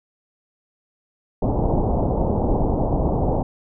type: low-pass noise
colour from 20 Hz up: pink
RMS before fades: -20 dBFS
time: 1.42-3.43 s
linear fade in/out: 5 ms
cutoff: 880 Hz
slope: 48 dB/octave
effects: none